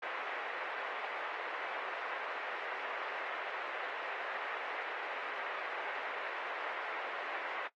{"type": "band-pass noise", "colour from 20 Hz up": "white", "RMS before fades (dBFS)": -41, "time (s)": [0.02, 7.68], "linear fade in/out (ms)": 10, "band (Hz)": [460, 2100], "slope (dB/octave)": 24, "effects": ["noise-tail reverb RT60 0.1 s tail -17 dB re dry", "AAC 32 kbps"]}